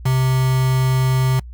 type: tone with quantisation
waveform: triangle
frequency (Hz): 130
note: C3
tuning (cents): -11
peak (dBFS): -12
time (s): 0.05-1.4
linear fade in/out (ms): 10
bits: 4
effects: noise-tail reverb RT60 0.1 s tail -26 dB re dry + added 60 Hz sine -32 dBFS peak until 1.53 s